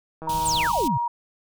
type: click train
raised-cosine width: 1 ms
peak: -23 dBFS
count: 73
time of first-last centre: 0.22-0.67 s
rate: 160 Hz
type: tone with pitch glide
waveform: sine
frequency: 942 to 949.1 Hz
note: A#5 to A#5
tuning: +18 to +31 cents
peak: -22 dBFS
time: 0.27-1.08 s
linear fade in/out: 5 ms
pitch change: +13 cents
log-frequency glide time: 0.4-0.88 s
type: band-stop noise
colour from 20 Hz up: pink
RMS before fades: -33 dBFS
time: 0.29-0.88 s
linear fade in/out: 5 ms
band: 210 to 2700 Hz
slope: 48 dB/octave
type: exponential sweep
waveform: sine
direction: down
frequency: 9600 to 109.6 Hz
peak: -23 dBFS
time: 0.45-0.98 s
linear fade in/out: 10 ms
effects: none